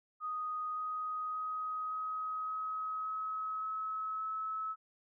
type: tone with pitch steps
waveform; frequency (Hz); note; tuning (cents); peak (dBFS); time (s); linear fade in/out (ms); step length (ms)
sine; 1244.5 / 1251.7 / 1259 / 1266.3 / 1273.6 / 1281 / 1288.4 / 1295.9; D#6 / D#6 / D#6 / D#6 / D#6 / E6 / E6 / E6; 0 / +10 / +20 / +30 / +40 / -50 / -40 / -30; -35; 0.2-4.76; 50; 570
effects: none